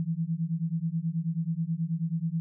sine beating tone pair, 160 / 169.3 Hz, D#3 / E3, +49 / +46 cents, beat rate 9.3 Hz, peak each -30 dBFS, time 0-2.4 s, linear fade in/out 0 ms, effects none

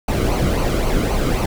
brown noise with flanger, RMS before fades -18 dBFS, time 0.08-1.46 s, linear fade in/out 5 ms, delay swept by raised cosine 0.56 to 1.17 ms, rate 3.8 Hz, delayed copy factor -0.6, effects none

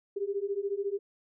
sine beating tone pair, 392 / 406 Hz, G4 / G#4, 0 / -39 cents, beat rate 14 Hz, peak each -33 / -32 dBFS, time 0.16-0.99 s, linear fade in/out 10 ms, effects none

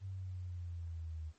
sine exponential sweep, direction down, 97 to 77.78 Hz, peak -40 dBFS, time 0-1.33 s, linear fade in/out 50 ms, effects pink hiss -71 dBFS RMS until 1.38 s + MP3 32 kbps

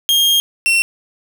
40% pulse tone pair in turn, 3229 / 2715 Hz, G#7 / F7, -49 / -50 cents, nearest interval minor third, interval 301 cents, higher first, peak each -10 dBFS, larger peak neither, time 0.09-0.4 / 0.66-0.82 s, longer first, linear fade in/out 0 ms, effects none

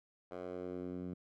10% pulse tone with band-pass filter sweep, 90.2 Hz, F#2, 44 cents flat, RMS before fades -43 dBFS, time 0.31-1.14 s, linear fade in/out 5 ms, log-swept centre 700 to 190 Hz, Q 1.4, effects none

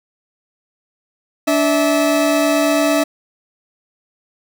40% pulse tone pair together, 290.5 / 650 Hz, D4 / E5, -19 / -24 cents, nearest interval octave + major second, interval 1395 cents, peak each -15 dBFS, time 1.47-3.04 s, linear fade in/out 10 ms, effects none

